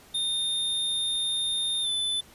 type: tone with pitch glide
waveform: square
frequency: 3642 to 3510 Hz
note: A#7 to A7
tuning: -41 to -5 cents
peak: -26 dBFS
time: 0.14-2.21 s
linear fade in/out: 10 ms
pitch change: -64 cents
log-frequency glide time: 1.82-1.88 s
effects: pink hiss -53 dBFS RMS until 2.34 s + resampled to 32000 Hz